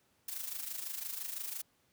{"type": "noise with amplitude modulation", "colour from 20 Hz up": "blue", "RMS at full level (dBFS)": -38, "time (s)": [0.28, 1.62], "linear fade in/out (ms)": 5, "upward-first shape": "sine", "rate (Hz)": 25.9, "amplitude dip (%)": 65, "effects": ["pink hiss -72 dBFS RMS until 1.92 s", "high-pass 80 Hz 12 dB/octave"]}